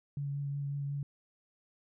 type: tone with vibrato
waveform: sine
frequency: 141.5 Hz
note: C#3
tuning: 36 cents sharp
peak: -33 dBFS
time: 0.17-1.03 s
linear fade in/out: 2 ms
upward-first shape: triangle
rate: 5.5 Hz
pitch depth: 16 cents each way
effects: none